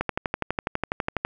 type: click train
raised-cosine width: 0.5 ms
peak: -9 dBFS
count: 16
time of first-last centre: 0.01-1.25 s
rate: 12.1 Hz
effects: none